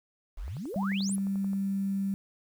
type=exponential sweep; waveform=sine; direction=up; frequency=32.47 to 11720 Hz; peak=-34 dBFS; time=0.37-1.16 s; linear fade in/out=10 ms
type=click train; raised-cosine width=1 ms; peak=-35 dBFS; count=13; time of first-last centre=0.48-1.533 s; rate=11.4 Hz
type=tone; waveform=sine; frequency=196 Hz; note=G3; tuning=in tune; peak=-27 dBFS; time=0.76-2.14 s; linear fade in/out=0 ms
effects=9-bit